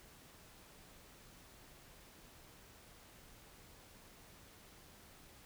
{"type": "silence", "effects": ["pink hiss -60 dBFS RMS until 5.45 s"]}